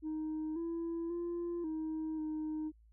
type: tone with pitch steps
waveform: sine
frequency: 311.4 / 334.3 / 344.3 / 315.3 / 309.7 Hz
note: D#4 / E4 / F4 / D#4 / D#4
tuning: +2 / +24 / -25 / +23 / -8 cents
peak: -33 dBFS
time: 0.02-2.72 s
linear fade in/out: 50 ms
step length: 540 ms
effects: tanh soft clip ceiling -34 dBFS + added 55 Hz sine -60 dBFS peak until 2.92 s